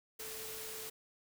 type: tone in noise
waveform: sine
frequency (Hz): 440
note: A4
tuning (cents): 0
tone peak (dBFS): -50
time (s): 0.19-0.9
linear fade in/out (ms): 10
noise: white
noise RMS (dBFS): -45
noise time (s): 0.19-0.9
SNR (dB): -8
effects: none